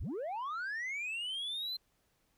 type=linear sweep; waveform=sine; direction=up; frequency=30.15 to 4137 Hz; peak=-33 dBFS; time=0-1.77 s; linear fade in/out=10 ms; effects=tanh soft clip ceiling -35 dBFS + pink hiss -75 dBFS RMS until 2.37 s